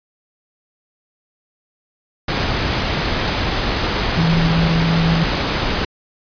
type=tone in noise; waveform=sine; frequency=164.9 Hz; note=E3; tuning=1 cent sharp; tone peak=-14 dBFS; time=4.17-5.24 s; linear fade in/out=5 ms; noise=pink; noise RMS=-19 dBFS; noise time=2.28-5.85 s; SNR=+2 dB; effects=resampled to 11025 Hz